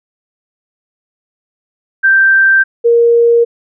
sine tone pair in turn, 1568 / 469 Hz, G6 / A#4, 0 / +11 cents, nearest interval octave + major sixth, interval 2089 cents, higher first, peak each -5 dBFS, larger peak neither, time 2.03-2.64 / 2.84-3.45 s, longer neither, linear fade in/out 20 ms, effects none

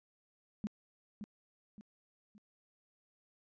sine tone with echo, 207.9 Hz, G#3, 2 cents sharp, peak -33 dBFS, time 0.64-0.67 s, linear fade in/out 0 ms, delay 570 ms, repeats 3, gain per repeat -8 dB, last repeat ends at 2.38 s, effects resampled to 16000 Hz

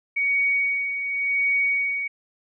sine tone with tremolo, 2244 Hz, C#7, 21 cents sharp, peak -18 dBFS, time 0.16-2.08 s, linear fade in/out 10 ms, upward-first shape sine, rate 0.9 Hz, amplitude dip 55%, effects none

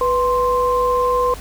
sine tone pair together, 493.9 / 1046.5 Hz, B4 / C6, 0 / 0 cents, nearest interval octave + minor second, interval 1300 cents, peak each -17 dBFS, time 0.01-1.34 s, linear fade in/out 2 ms, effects added 50 Hz sine -32 dBFS peak until 1.4 s + pink hiss -37 dBFS RMS until 1.4 s

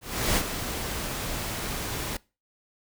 pink noise with ADSR envelope, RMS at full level -23 dBFS, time 0.01-2.17 s, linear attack 360 ms, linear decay 53 ms, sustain -9 dB, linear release 5 ms, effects noise-tail reverb RT60 0.3 s tail -23 dB re dry

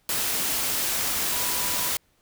sine tone in noise, 982 Hz, B5, 10 cents flat, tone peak -37 dBFS, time 1.32-1.9 s, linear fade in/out 2 ms, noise white, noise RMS -26 dBFS, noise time 0.09-1.97 s, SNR -14 dB, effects pink hiss -66 dBFS RMS until 2.21 s

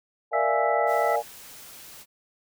sine chord, Bb dominant seventh, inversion none, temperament equal, 466.2 / 587.3 / 698.5 / 830.6 Hz, Bb4 / D5 / F5 / Ab5, 0 / 0 / 0 / 0 cents, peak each -29 / -27 / -28 / -26 dBFS, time 0.31-1.23 s, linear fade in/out 50 ms
harmonic tone, 659.3 Hz, E5, in tune, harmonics 1 / 2 / 3, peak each -27 / -30 / -32 dBFS, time 0.33-1.16 s, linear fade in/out 5 ms
white noise, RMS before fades -45 dBFS, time 0.86-2.06 s, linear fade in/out 50 ms
effects none

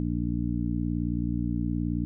harmonic tone, 58.9 Hz, A#1, 19 cents sharp, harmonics 1 / 2 / 3 / 4 / 5, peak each -32 / -32 / -32 / -32 / -32 dBFS, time 0-2.05 s, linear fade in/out 0 ms, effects none

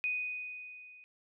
sine tone with level ramp, 2489 Hz, D#7, in tune, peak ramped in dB -29 to -53 dBFS, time 0.04-1.04 s, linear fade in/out 0 ms, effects none

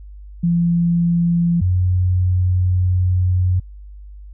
sine tone pair in turn, 171.2 / 91.11 Hz, F3 / F#2, -34 / -26 cents, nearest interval major seventh, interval 1092 cents, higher first, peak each -13 dBFS, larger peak neither, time 0.43-1.61 / 1.61-3.6 s, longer second, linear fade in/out 10 ms, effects added 50 Hz sine -34 dBFS peak until 4.33 s

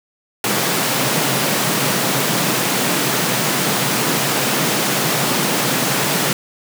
pink high-pass noise, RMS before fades -18 dBFS, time 0.44-6.33 s, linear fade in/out 2 ms, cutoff 120 Hz, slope 96 dB/octave, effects none

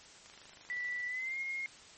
click train, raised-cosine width 0.2 ms, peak -37 dBFS, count 20, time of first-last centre 0.26-1.002 s, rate 25.6 Hz
sine tone with pitch glide, 1966 to 2144 Hz, B6 to C7, -8 to +42 cents, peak -35 dBFS, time 0.7-1.66 s, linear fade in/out 0 ms, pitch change +150 cents, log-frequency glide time 1.07-1.38 s
effects white hiss -55 dBFS RMS until 1.97 s + MP3 32 kbps

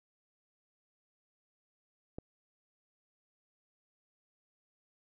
click, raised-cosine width 2 ms, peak -27 dBFS, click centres 2.185 s, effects none

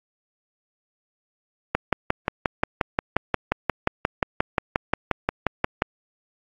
click train, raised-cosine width 0.5 ms, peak -4 dBFS, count 24, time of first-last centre 1.75-5.821 s, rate 5.65 Hz, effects AAC 48 kbps

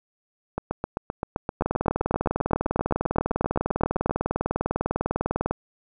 two click trains, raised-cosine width 1 ms, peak -10 / -12 dBFS, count 79 / 28, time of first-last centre 1.61-5.51 / 0.58-4.096 s, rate 20 / 7.68 Hz, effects none

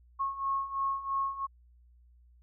sine beating tone pair, 1090 / 1093 Hz, C#6 / C#6, -29 / -25 cents, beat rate 3 Hz, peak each -35 / -31 dBFS, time 0.19-1.47 s, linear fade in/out 20 ms, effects added 60 Hz sine -57 dBFS peak until 2.42 s

